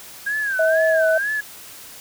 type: tone with vibrato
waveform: sine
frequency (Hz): 1606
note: G6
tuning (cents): +41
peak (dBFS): -20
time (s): 0.26-1.41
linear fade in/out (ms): 10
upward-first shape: sine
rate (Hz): 2.1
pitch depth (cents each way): 130
type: tone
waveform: sine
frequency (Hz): 643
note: E5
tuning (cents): -43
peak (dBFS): -15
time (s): 0.59-1.18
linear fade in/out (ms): 5
effects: white hiss -40 dBFS RMS until 2 s